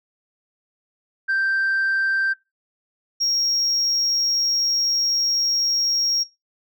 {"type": "tone pair in turn", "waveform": "sine", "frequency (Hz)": [1568, 5588], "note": ["G6", "F8"], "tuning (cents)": [0, 0], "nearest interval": "octave + minor seventh", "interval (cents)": 2200, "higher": "second", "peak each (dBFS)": -16, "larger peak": "neither", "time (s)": [[1.28, 2.34], [3.2, 6.24]], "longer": "second", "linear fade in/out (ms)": 20, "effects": ["noise-tail reverb RT60 0.2 s tail -18 dB re dry", "tanh soft clip ceiling -16 dBFS"]}